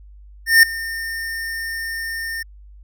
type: tone with ADSR envelope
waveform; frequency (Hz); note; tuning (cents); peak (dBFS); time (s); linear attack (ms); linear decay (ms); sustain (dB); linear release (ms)
square; 1816; A#6; -46; -6; 0.46-2.43; 170; 4; -19; 9
effects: added 50 Hz sine -40 dBFS peak until 2.83 s